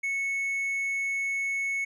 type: tone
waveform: triangle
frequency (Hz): 2205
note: C#7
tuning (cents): -10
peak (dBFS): -25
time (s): 0.03-1.85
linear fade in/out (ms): 10
effects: resampled to 32000 Hz